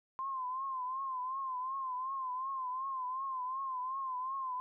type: tone with vibrato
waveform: sine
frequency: 1043 Hz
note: C6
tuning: 6 cents flat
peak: -35 dBFS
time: 0.19-4.6 s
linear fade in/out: 0 ms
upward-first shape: triangle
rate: 2.7 Hz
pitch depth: 88 cents each way
effects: none